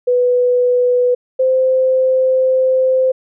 sine tone pair in turn, 494.3 / 519 Hz, B4 / C5, +1 / -14 cents, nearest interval minor second, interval 85 cents, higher second, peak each -10 dBFS, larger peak neither, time 0.07-1.15 / 1.39-3.12 s, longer second, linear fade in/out 10 ms, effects none

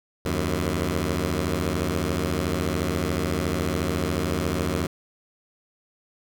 10% pulse beating tone pair, 77.1 / 91.1 Hz, D#2 / F#2, -15 / -26 cents, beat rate 14 Hz, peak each -18 dBFS, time 0.25-4.87 s, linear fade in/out 5 ms, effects none

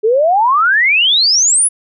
sine exponential sweep, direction up, 415.3 to 10548 Hz, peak -8 dBFS, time 0.03-1.69 s, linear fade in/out 20 ms, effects none

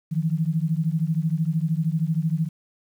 sine beating tone pair, 155.56 / 168.56 Hz, D#3 / E3, 0 / +39 cents, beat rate 13 Hz, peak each -23 / -24 dBFS, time 0.11-2.49 s, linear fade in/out 20 ms, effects 9-bit

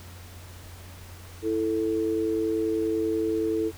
sine tone pair together, 329.6 / 440 Hz, E4 / A4, 0 / 0 cents, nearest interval perfect fourth, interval 500 cents, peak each -26 dBFS, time 1.42-3.72 s, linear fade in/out 50 ms, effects added 89 Hz sine -43 dBFS peak until 3.77 s + pink hiss -48 dBFS RMS until 3.77 s

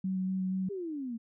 sine tone with vibrato, 187.8 Hz, F#3, 26 cents sharp, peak -29 dBFS, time 0.04-0.69 s, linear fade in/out 5 ms, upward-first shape square, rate 4.2 Hz, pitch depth 10 cents each way
sine exponential sweep, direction down, 415.6 to 220.3 Hz, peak -34 dBFS, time 0.69-1.18 s, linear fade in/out 20 ms
effects none

